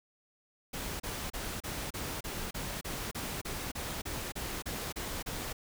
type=noise bursts; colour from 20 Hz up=pink; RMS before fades=-38 dBFS; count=16; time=0.73-5.53 s; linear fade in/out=10 ms; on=270 ms; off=32 ms; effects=none